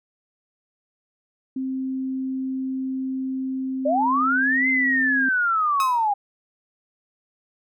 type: tone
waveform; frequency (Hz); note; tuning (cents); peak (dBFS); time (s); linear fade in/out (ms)
sine; 262.8; C4; +8; -24; 1.56-5.29; 5
type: linear two-way sweep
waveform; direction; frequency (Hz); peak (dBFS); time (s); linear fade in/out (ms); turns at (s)
sine; up then down; 554.4 to 2091 to 792; -18; 3.85-6.14; 10; 4.69
type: tone with exponential decay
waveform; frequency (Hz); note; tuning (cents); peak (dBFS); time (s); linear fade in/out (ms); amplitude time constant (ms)
sawtooth; 1275; D#6; +42; -18; 5.8-6.08; 1; 59
effects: none